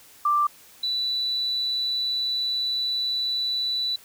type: tone pair in turn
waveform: sine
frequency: 1179 / 3966 Hz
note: D6 / B7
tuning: +6 / +7 cents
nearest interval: octave + major sixth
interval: 2101 cents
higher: second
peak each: -18 / -23 dBFS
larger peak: first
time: 0.25-0.47 / 0.83-3.96 s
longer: second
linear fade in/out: 5 ms
effects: white hiss -51 dBFS RMS until 4.04 s